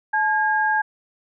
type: tone pair together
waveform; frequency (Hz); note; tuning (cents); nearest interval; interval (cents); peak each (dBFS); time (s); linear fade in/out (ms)
sine; 861 / 1625.4; A5 / G#6; -38 / -38; major seventh; 1100; -20; 0.13-0.82; 10
effects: none